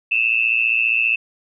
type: tone with amplitude modulation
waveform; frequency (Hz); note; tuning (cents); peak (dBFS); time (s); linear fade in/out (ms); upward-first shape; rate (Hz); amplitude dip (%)
sine; 2637; E7; 0; -11; 0.11-1.16; 10; sine; 115; 90
effects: none